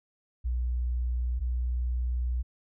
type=tone pair in turn; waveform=sine; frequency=60.9 / 61.22 Hz; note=B1 / B1; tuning=-24 / -15 cents; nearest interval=unison; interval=9 cents; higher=second; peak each=-26 dBFS; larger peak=neither; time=0.44-1.4 / 1.4-2.43 s; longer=second; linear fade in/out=20 ms; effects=none